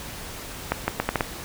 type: accelerating click train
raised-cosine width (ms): 0.5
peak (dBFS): -6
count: 6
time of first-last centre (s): 0.72-1.208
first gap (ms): 160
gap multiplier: 0.75
effects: pink hiss -37 dBFS RMS until 1.44 s